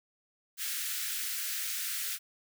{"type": "high-pass noise", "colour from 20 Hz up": "white", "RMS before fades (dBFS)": -35, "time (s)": [0.57, 2.19], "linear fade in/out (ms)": 50, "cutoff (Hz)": 1400, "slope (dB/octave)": 48, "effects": []}